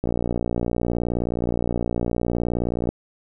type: click train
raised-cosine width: 2 ms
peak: -10 dBFS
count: 170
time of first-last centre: 0.04-2.89 s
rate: 59.3 Hz
effects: none